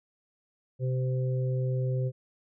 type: harmonic tone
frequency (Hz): 128.9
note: C3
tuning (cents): -26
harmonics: 1 / 3 / 4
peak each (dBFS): -26 / -38 / -37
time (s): 0.79-2.12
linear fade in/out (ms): 50
effects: none